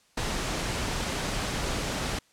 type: noise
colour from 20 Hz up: pink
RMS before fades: -30 dBFS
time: 0.17-2.19 s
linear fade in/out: 5 ms
effects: white hiss -63 dBFS RMS until 2.32 s + low-pass 8000 Hz 12 dB/octave